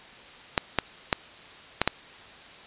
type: clicks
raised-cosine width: 0.3 ms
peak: -4 dBFS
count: 5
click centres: 0.578 / 0.787 / 1.128 / 1.816 / 1.876 s
effects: white hiss -47 dBFS RMS until 2.66 s + resampled to 8000 Hz